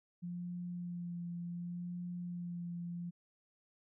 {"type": "tone with vibrato", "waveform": "sine", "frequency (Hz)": 174.61, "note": "F3", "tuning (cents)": 0, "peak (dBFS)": -39, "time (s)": [0.22, 3.11], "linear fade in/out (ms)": 20, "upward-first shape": "sine", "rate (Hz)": 0.68, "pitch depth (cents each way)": 19, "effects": []}